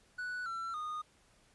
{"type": "tone with pitch steps", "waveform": "triangle", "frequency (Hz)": [1480, 1349.3, 1230.2], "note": ["F#6", "E6", "D#6"], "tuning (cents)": [0, 40, -20], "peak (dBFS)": -35, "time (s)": [0.18, 1.02], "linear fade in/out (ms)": 10, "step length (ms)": 280, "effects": ["pink hiss -67 dBFS RMS until 1.54 s", "resampled to 24000 Hz"]}